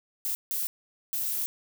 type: noise bursts at uneven times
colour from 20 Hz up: violet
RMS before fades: -30 dBFS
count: 3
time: 0.25-0.35 / 0.51-0.67 / 1.13-1.46 s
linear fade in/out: 0 ms
effects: none

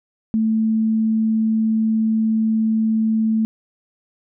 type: tone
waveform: sine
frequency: 220.8 Hz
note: A3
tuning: 6 cents sharp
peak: -15 dBFS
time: 0.34-3.45 s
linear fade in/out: 0 ms
effects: none

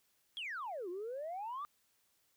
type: exponential two-way sweep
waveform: sine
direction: down then up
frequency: 3395 to 341.5 to 1215 Hz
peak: -38 dBFS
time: 0.37-1.65 s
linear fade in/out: 0 ms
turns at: 0.89 s
effects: tanh soft clip ceiling -36 dBFS + white hiss -75 dBFS RMS until 2.36 s

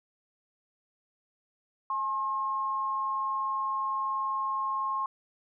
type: tone pair together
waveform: sine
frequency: 850.8 / 1072 Hz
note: G#5 / C6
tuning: +42 / +42 cents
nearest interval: major third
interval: 400 cents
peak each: -38 / -28 dBFS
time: 1.9-5.06 s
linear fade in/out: 2 ms
effects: none

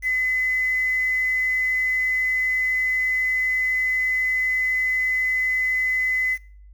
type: tone with quantisation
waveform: sine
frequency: 2023 Hz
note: B6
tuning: 41 cents sharp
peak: -19 dBFS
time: 0.02-6.38 s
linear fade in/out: 50 ms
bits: 7
effects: noise-tail reverb RT60 0.5 s tail -21 dB re dry + added 50 Hz sine -43 dBFS peak until 6.73 s

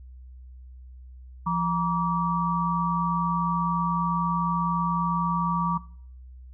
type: tone cluster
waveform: sine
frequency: 172 / 950 / 1156 Hz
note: F3 / A#5 / D6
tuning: -26 / +33 / -28 cents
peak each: -27 dBFS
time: 1.46-5.78 s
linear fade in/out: 10 ms
effects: noise-tail reverb RT60 0.5 s tail -18 dB re dry + added 63 Hz sine -42 dBFS peak until 6.53 s

